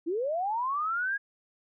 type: linear sweep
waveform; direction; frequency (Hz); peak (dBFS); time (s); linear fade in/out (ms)
sine; up; 307.8 to 1661.2; -27; 0.06-1.18; 20
effects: none